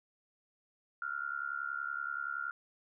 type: tone with amplitude modulation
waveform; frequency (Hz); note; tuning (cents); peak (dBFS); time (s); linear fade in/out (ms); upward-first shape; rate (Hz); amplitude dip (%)
sine; 1404; F6; +9; -31; 1.02-2.51; 2; sine; 70.6; 95
effects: none